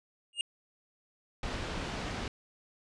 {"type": "tone with exponential growth", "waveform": "square", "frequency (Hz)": 2835, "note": "F7", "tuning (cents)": 25, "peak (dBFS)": -25, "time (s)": [0.33, 0.41], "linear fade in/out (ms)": 1, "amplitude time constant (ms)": 16}
{"type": "low-pass noise", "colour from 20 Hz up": "pink", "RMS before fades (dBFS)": -37, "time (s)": [1.43, 2.28], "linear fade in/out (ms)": 2, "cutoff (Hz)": 4200, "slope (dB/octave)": 12}
{"effects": ["resampled to 22050 Hz"]}